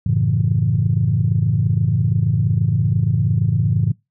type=chord; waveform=sine; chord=F# minor seventh; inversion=none; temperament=equal; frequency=92.5 / 110 / 138.59 / 164.81 Hz; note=F#2 / A2 / C#3 / E3; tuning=0 / 0 / 0 / 0 cents; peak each=-23 / -17 / -19 / -21 dBFS; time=0.06-3.92 s; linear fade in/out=5 ms; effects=noise-tail reverb RT60 0.2 s tail -23 dB re dry + tanh soft clip ceiling -5 dBFS